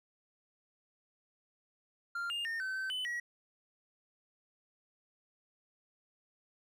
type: tone with pitch steps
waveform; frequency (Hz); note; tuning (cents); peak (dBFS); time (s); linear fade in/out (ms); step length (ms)
triangle; 1392 / 2818 / 1827 / 1532 / 1541 / 3016 / 1916; F6 / F7 / A#6 / G6 / G6 / F#7 / A#6; -6 / +15 / -35 / -40 / -30 / +32 / +47; -33; 2.15-3.2; 5; 150
effects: none